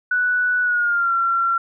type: tone with pitch glide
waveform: sine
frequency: 1480 to 1365 Hz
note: F#6 to F6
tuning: 0 to -40 cents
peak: -16 dBFS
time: 0.11-1.58 s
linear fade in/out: 5 ms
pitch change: -140 cents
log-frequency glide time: 0.62-1.13 s
effects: none